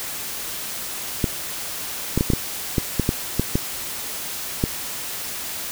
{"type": "clicks", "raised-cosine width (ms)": 3, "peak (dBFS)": -5, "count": 11, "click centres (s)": [1.242, 2.176, 2.209, 2.302, 2.335, 2.782, 2.997, 3.091, 3.396, 3.555, 4.639], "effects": ["white hiss -30 dBFS RMS until 5.71 s"]}